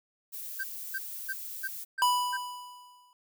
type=noise; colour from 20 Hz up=violet; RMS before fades=-40 dBFS; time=0.32-1.85 s; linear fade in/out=20 ms
type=tone bursts; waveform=triangle; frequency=1568 Hz; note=G6; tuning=in tune; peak=-29 dBFS; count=6; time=0.59-2.372 s; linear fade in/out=10 ms; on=47 ms; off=300 ms
type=tone with exponential decay; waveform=square; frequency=987.8 Hz; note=B5; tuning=in tune; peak=-21 dBFS; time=2.02-3.13 s; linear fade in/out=1 ms; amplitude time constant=240 ms
effects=none